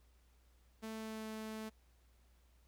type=tone with pitch glide; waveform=sawtooth; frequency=220.9 to 218.6 Hz; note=A3 to A3; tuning=+7 to -11 cents; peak=-39 dBFS; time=0.82-1.7 s; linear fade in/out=20 ms; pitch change=-18 cents; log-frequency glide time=0.92-1.28 s; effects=added 60 Hz sine -66 dBFS peak until 2.67 s + pink hiss -75 dBFS RMS until 2.67 s